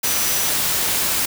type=tone in noise; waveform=sine; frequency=5920 Hz; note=F#8; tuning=in tune; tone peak=-27 dBFS; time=0.04-0.5 s; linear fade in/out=10 ms; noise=white; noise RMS=-20 dBFS; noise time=0.03-1.26 s; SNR=-10 dB; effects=none